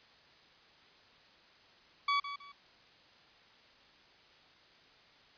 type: tone with echo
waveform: sawtooth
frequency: 1137 Hz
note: C#6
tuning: 44 cents sharp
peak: -24 dBFS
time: 2.08-2.2 s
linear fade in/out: 5 ms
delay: 160 ms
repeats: 2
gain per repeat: -11 dB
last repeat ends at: 2.52 s
effects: white hiss -61 dBFS RMS until 5.37 s + resampled to 11025 Hz